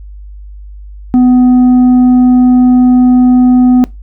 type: tone with tanh clipping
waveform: triangle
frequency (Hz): 250.3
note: B3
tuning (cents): +23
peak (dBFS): -4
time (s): 1.14-3.84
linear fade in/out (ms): 0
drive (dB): 9
effects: noise-tail reverb RT60 0.2 s tail -21 dB re dry + added 50 Hz sine -26 dBFS peak until 4.02 s